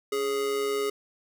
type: tone with amplitude modulation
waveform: square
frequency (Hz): 415.6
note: G#4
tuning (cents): +1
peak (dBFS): -24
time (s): 0.12-0.9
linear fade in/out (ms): 5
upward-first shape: sine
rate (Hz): 131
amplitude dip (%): 50
effects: none